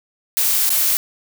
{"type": "noise with dropouts", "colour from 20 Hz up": "blue", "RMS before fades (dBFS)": -17, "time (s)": [0.37, 0.97], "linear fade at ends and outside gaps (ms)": 0, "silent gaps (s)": [0.693, 0.703], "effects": []}